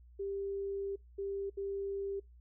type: tone bursts at uneven times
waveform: sine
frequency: 395.2 Hz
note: G4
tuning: 14 cents sharp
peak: -35 dBFS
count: 3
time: 0.19-0.96 / 1.18-1.5 / 1.57-2.2 s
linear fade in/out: 10 ms
effects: noise-tail reverb RT60 0.2 s tail -25 dB re dry + added 60 Hz sine -55 dBFS peak until 2.4 s